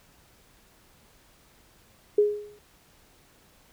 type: tone with exponential decay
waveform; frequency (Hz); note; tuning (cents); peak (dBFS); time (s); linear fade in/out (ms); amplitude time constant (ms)
sine; 415.9; G#4; +2; -14; 2.18-2.59; 5; 88
effects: pink hiss -59 dBFS RMS until 3.72 s